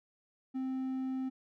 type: tone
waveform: triangle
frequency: 261.6 Hz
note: C4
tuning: in tune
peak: -31 dBFS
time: 0.54-1.3 s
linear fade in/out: 20 ms
effects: none